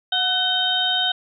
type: tone cluster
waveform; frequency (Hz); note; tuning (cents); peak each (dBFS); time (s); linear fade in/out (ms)
sine; 729 / 1503 / 3099 / 3722; F#5 / F#6 / G7 / A#7; -26 / +27 / -21 / -3; -27 / -26 / -22 / -22; 0.12-1.12; 5
effects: none